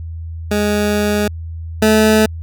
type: tone pair in turn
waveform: 20% pulse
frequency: 207.7 / 216.8 Hz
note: G#3 / A3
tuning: 0 / -25 cents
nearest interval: minor second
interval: 75 cents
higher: second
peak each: -9 / -4 dBFS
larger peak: second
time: 0.51-1.28 / 1.82-2.26 s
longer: first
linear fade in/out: 5 ms
effects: added 82 Hz sine -24 dBFS peak until 2.42 s

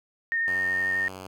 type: tone with vibrato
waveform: sine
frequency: 1833 Hz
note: A#6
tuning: 30 cents flat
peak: -23 dBFS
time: 0.32-1.08 s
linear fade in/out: 0 ms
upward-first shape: square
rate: 11 Hz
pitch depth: 12 cents each way
type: tone with pitch glide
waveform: 5% pulse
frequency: 92.5 to 93.85 Hz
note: F#2 to F#2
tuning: 0 to +25 cents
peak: -27 dBFS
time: 0.47-1.27 s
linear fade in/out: 5 ms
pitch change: +25 cents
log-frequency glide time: 0.77-0.91 s
effects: none

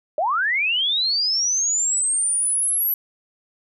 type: linear sweep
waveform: sine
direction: up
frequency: 570 to 11840 Hz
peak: -18 dBFS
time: 0.18-2.94 s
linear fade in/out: 2 ms
effects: none

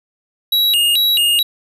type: tone with vibrato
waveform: square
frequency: 3322 Hz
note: G#7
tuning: in tune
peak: -12 dBFS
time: 0.52-1.43 s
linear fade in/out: 5 ms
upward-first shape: square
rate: 2.3 Hz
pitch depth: 270 cents each way
effects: none

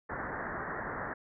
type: low-pass noise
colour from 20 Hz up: white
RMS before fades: -38 dBFS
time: 0.09-1.14 s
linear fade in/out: 10 ms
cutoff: 1900 Hz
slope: 96 dB/octave
effects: none

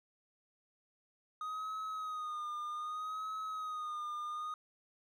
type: tone with vibrato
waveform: triangle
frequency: 1244.5 Hz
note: D#6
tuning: in tune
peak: -36 dBFS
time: 1.41-4.54 s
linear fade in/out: 2 ms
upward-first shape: sine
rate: 0.64 Hz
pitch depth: 53 cents each way
effects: none

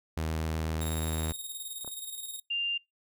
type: tone with vibrato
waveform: sawtooth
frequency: 79.5 Hz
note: D#2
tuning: 38 cents sharp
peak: -26 dBFS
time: 0.17-1.32 s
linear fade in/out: 0 ms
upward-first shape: sine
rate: 8.1 Hz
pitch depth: 10 cents each way
type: tone with tremolo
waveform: 5% pulse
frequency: 3727 Hz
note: A#7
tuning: 1 cent flat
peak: -28 dBFS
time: 0.81-2.4 s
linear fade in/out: 5 ms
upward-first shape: square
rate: 19 Hz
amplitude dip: 45%
type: clicks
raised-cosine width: 1 ms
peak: -31 dBFS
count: 2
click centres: 1.847 / 1.877 s
type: tone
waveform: sine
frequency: 2794 Hz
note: F7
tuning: in tune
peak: -28 dBFS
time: 2.5-2.78 s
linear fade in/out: 10 ms
effects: noise-tail reverb RT60 0.2 s tail -26 dB re dry

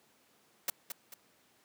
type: noise with echo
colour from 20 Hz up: white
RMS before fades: -32 dBFS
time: 0.68-0.7 s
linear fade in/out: 2 ms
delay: 220 ms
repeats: 2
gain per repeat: -8 dB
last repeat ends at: 1.14 s
effects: pink hiss -67 dBFS RMS until 1.64 s + high-pass 200 Hz 12 dB/octave

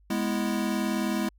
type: chord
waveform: square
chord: E major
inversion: first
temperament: equal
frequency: 207.7 / 246.9 / 329.6 Hz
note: G#3 / B3 / E4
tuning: 0 / 0 / 0 cents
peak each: -29 / -32 / -32 dBFS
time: 0.1-1.29 s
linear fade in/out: 5 ms
effects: added 50 Hz sine -56 dBFS peak until 1.38 s

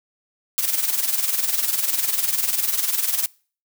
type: noise with tremolo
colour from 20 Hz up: blue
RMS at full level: -19 dBFS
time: 0.58-3.26 s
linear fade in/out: 0 ms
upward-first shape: sine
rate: 20 Hz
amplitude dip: 70%
effects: noise-tail reverb RT60 0.4 s tail -24 dB re dry

